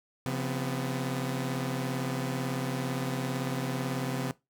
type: tone cluster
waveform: sawtooth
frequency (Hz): 134 / 172.6 / 250.1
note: C3 / F3 / B3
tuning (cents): +42 / -20 / +22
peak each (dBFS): -28 / -35 / -31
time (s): 0.26-4.31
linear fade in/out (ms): 0
effects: noise-tail reverb RT60 0.2 s tail -19 dB re dry